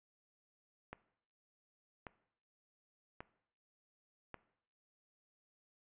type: click train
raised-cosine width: 0.5 ms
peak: -30 dBFS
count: 4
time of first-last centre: 0.93-4.343 s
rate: 0.879 Hz
effects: noise-tail reverb RT60 0.7 s tail -18 dB re dry + resampled to 8000 Hz